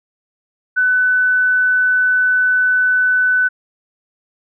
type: tone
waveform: sine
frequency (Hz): 1500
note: F#6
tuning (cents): +23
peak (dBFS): -11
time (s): 0.76-3.49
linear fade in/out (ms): 20
effects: none